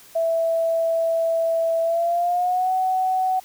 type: tone with pitch glide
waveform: sine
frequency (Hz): 659.3 to 748.6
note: E5 to F#5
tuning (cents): 0 to +20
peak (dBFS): -18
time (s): 0.15-3.4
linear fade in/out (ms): 10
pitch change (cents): +220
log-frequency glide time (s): 1.82-2.72
effects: white hiss -48 dBFS RMS until 3.44 s